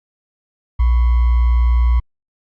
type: tone with sample-and-hold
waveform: sine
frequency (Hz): 60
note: B1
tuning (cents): -49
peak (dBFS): -10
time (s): 0.79-2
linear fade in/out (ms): 10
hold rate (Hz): 1050
effects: low-pass 2000 Hz 12 dB/octave + Opus 48 kbps